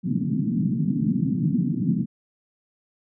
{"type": "band-pass noise", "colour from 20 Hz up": "white", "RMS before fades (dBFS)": -23, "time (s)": [0.03, 2.06], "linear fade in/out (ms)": 50, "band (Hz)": [130, 260], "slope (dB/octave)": 48, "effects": []}